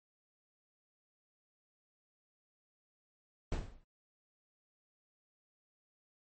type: noise with exponential decay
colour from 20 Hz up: brown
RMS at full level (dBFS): -28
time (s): 3.52-3.84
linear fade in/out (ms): 2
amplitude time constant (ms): 68
effects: MP3 32 kbps